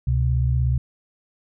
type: tone pair together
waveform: sine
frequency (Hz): 69.3 / 126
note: C#2 / B2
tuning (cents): 0 / +35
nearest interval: minor seventh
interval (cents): 1035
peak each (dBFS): -20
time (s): 0.07-0.78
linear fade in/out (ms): 5
effects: none